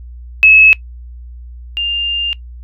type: tone pair in turn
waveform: sine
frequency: 2585 / 2801 Hz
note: E7 / F7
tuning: -34 / +4 cents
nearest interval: minor second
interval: 138 cents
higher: second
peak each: -3 / -14 dBFS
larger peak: first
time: 0.43-0.73 / 1.77-2.33 s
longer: second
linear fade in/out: 0 ms
effects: noise-tail reverb RT60 0.1 s tail -20 dB re dry + added 60 Hz sine -29 dBFS peak until 2.63 s